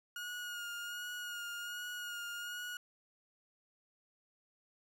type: tone with vibrato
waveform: 30% pulse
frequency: 1435 Hz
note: F6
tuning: 47 cents sharp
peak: -38 dBFS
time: 0.16-2.77 s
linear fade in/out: 2 ms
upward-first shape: sine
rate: 1.3 Hz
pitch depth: 25 cents each way
effects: none